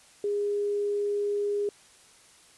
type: tone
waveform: sine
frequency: 409.4 Hz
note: G#4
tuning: 25 cents flat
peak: -25 dBFS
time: 0.24-1.69 s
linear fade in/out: 2 ms
effects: white hiss -56 dBFS RMS until 2.57 s + resampled to 24000 Hz